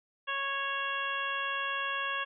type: harmonic tone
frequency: 552 Hz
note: C#5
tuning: 7 cents flat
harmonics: 1 / 2 / 3 / 4 / 5 / 6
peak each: -44 / -35 / -35 / -46 / -37 / -41 dBFS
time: 0.27-2.25 s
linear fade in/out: 20 ms
effects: none